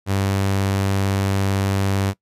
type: tone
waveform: sawtooth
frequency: 97.8 Hz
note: G2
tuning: 4 cents flat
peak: -14 dBFS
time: 0.06-2.14 s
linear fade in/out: 50 ms
effects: noise-tail reverb RT60 0.1 s tail -20 dB re dry + resampled to 32000 Hz